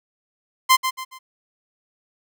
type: tone with echo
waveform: sawtooth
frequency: 1040 Hz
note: C6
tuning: 11 cents flat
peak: -7 dBFS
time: 0.69-0.77 s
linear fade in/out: 20 ms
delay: 140 ms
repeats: 3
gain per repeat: -9 dB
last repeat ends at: 1.19 s
effects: none